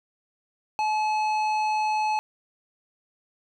triangle tone with tanh clipping, 858 Hz, A5, 44 cents flat, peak -24 dBFS, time 0.79-2.19 s, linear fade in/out 0 ms, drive 16 dB, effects none

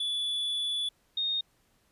triangle / sine tone pair in turn, 3443 / 3698 Hz, A7 / A#7, -38 / -15 cents, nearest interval minor second, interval 123 cents, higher second, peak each -27 dBFS, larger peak neither, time 0-0.89 / 1.17-1.41 s, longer first, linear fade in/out 5 ms, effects pink hiss -69 dBFS RMS until 1.91 s + resampled to 32000 Hz

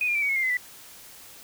sine tone with pitch steps, 2489 / 2408 / 2330 / 2255 / 2182 / 2111 / 2043 / 1976.7 Hz, D#7 / D7 / D7 / C#7 / C#7 / C7 / C7 / B6, 0 / +43 / -14 / +29 / -28 / +15 / -42 / +1 cents, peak -22 dBFS, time 0.01-0.57 s, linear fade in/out 2 ms, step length 70 ms, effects white hiss -47 dBFS RMS until 1.43 s

